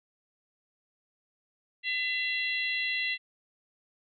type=harmonic tone with a mistuned harmonic; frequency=672 Hz; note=E5; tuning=33 cents sharp; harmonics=3 / 4 / 5 / 6; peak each=-31 / -32 / -38 / -38 dBFS; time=1.83-3.18 s; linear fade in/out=50 ms; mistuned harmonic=4; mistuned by=+25 cents; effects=none